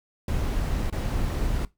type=noise with dropouts; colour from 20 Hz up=brown; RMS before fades=-26 dBFS; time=0.28-1.65 s; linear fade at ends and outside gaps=2 ms; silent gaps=0.9-0.925 s; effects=noise-tail reverb RT60 0.2 s tail -20 dB re dry